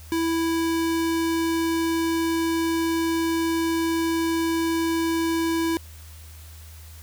square tone, 329.6 Hz, E4, in tune, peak -22 dBFS, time 0.12-5.77 s, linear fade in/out 0 ms, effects added 79 Hz sine -41 dBFS peak until 7.02 s + white hiss -49 dBFS RMS until 7.02 s

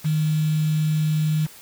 sine tone with quantisation, 154.8 Hz, D#3, 9 cents flat, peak -18 dBFS, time 0.04-1.47 s, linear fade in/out 20 ms, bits 6, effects white hiss -45 dBFS RMS until 1.61 s

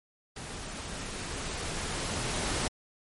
pink noise with level ramp, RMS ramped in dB -41 to -30 dBFS, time 0.36-2.68 s, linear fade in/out 5 ms, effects MP3 48 kbps

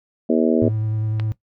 harmonic tone, 79.9 Hz, D#2, 47 cents sharp, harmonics 3 / 4 / 5 / 6 / 7 / 8, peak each -18 / -20 / -22 / -24 / -25 / -26 dBFS, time 0.29-0.69 s, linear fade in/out 10 ms
triangle tone with vibrato, 108.7 Hz, A2, 21 cents flat, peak -18 dBFS, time 0.62-1.32 s, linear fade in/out 0 ms, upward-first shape sine, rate 10 Hz, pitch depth 15 cents each way
click, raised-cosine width 0.3 ms, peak -15 dBFS, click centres 1.198 s
effects noise-tail reverb RT60 0.1 s tail -17 dB re dry

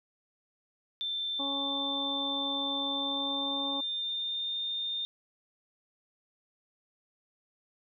sine tone with pitch glide, 3556 to 3627 Hz, A7 to A#7, +18 to -48 cents, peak -31 dBFS, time 1.01-5.05 s, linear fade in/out 0 ms, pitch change +34 cents, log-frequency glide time 2.91-4.55 s
harmonic tone, 277.2 Hz, C#4, in tune, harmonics 1 / 2 / 3 / 4, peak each -37 / -41 / -40 / -43 dBFS, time 1.39-3.81 s, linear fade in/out 10 ms
effects none

